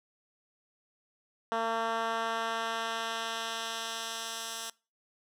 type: tone with band-pass filter sweep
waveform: 10% pulse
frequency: 227 Hz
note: A#3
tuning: 46 cents flat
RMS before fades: -34 dBFS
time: 1.52-4.7 s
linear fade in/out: 0 ms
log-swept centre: 930 to 7200 Hz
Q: 0.72
effects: noise-tail reverb RT60 0.3 s tail -22 dB re dry